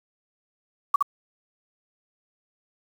sine tone with echo, 1138 Hz, C#6, 45 cents sharp, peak -14 dBFS, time 0.94-0.96 s, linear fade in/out 5 ms, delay 66 ms, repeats 1, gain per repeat -2 dB, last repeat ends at 1.026 s, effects 7-bit

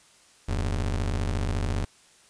40% pulse ring-modulated tone, 65.41 Hz, C2, in tune, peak -21 dBFS, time 0.48-1.85 s, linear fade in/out 10 ms, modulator 25.5 Hz, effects white hiss -57 dBFS RMS until 2.29 s + resampled to 22050 Hz

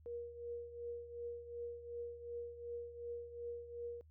sine tone with tremolo, 474.8 Hz, A#4, 32 cents sharp, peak -40 dBFS, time 0.06-4.01 s, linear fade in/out 0 ms, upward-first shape triangle, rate 2.7 Hz, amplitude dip 75%, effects noise-tail reverb RT60 0.1 s tail -25 dB re dry + added 78 Hz sine -60 dBFS peak until 4.1 s

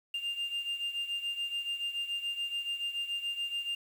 sine beating tone pair, 2798 / 2805 Hz, F7 / F7, +3 / +7 cents, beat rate 7 Hz, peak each -32 / -36 dBFS, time 0.14-3.75 s, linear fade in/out 5 ms, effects tanh soft clip ceiling -30 dBFS + 9-bit

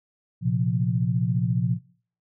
sine chord, Bb suspended second, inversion none, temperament just, 116.54 / 131.11 / 174.81 Hz, Bb2 / C3 / F3, 0 / +4 / +2 cents, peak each -25 dBFS, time 0.41-1.79 s, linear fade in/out 50 ms, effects noise-tail reverb RT60 0.5 s tail -22 dB re dry

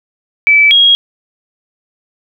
sine tone pair in turn, 2308 / 3284 Hz, D7 / G#7, -31 / -20 cents, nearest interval tritone, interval 611 cents, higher second, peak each -4 dBFS, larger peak neither, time 0.47-0.71 / 0.71-0.95 s, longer neither, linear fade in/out 0 ms, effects none

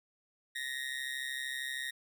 30% pulse tone with amplitude modulation, 1864.7 Hz, A#6, in tune, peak -30 dBFS, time 0.55-1.91 s, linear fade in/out 10 ms, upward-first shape sine, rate 133 Hz, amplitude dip 75%, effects none

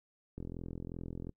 click train, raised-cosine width 3 ms, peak -29 dBFS, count 40, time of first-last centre 0.38-1.293 s, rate 42.7 Hz, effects noise-tail reverb RT60 0.1 s tail -25 dB re dry

